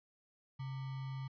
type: tone with sample-and-hold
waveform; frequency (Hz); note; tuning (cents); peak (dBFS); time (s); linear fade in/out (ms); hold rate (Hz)
sine; 133.8; C3; +39; -39; 0.59-1.28; 10; 1050
effects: resampled to 11025 Hz